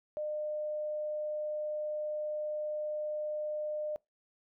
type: tone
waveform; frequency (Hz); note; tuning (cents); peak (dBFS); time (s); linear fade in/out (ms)
sine; 605; D#5; -49; -33; 0.17-3.96; 0
effects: noise-tail reverb RT60 0.2 s tail -25 dB re dry